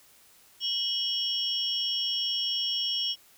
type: tone cluster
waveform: sine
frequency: 2937 / 3261 / 5460 Hz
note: F#7 / G#7 / F8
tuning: -13 / -32 / -40 cents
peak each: -31 dBFS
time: 0.6-3.16 s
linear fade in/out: 50 ms
effects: white hiss -58 dBFS RMS until 3.37 s